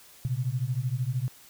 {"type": "beating tone pair", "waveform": "sine", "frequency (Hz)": [120, 133], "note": ["B2", "C3"], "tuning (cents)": [-49, 29], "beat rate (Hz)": 13, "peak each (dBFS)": -29, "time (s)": [0.25, 1.28], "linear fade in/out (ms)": 0, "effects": ["white hiss -53 dBFS RMS until 1.49 s"]}